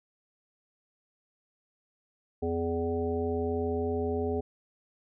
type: harmonic tone with a mistuned harmonic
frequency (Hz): 83.7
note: E2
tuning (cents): +27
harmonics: 1 / 3 / 5 / 7 / 9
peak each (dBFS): -34 / -34 / -30 / -40 / -39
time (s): 2.42-4.41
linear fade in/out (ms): 10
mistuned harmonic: 1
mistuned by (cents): +21
effects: none